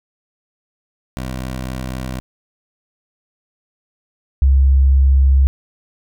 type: tone pair in turn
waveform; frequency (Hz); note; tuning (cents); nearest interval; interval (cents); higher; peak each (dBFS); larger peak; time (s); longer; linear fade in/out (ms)
15% pulse / sine; 64 / 67.44; C2 / C#2; -38 / -47; minor second; 91; second; -17 / -8; second; 1.17-2.2 / 4.42-5.47; second; 0
effects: none